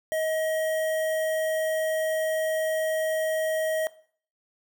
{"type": "tone with notch filter", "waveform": "square", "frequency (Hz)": 633, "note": "D#5", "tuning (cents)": 30, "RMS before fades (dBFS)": -27, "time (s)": [0.12, 3.87], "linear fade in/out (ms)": 0, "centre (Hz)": 4500, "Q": 1.2, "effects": ["noise-tail reverb RT60 0.5 s tail -18 dB re dry"]}